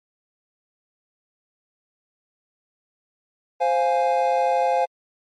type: chord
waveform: triangle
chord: F minor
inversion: second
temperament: equal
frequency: 523.3 / 698.5 / 830.6 Hz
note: C5 / F5 / Ab5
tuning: 0 / 0 / 0 cents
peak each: -20 dBFS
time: 3.6-4.86 s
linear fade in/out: 20 ms
effects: MP3 48 kbps